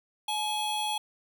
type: tone pair together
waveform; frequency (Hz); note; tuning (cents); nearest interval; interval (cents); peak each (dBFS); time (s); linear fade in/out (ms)
square; 847 / 3331; G#5 / G#7; +34 / +4; 2 octaves; 2370; -31 / -33; 0.28-0.98; 5
effects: none